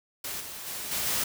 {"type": "noise with level steps", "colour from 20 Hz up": "white", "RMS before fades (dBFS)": [-35, -40, -36, -30, -28], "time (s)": [0.24, 1.24], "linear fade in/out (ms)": 5, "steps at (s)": [0.4, 0.66, 0.91, 1.06], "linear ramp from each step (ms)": 10, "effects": []}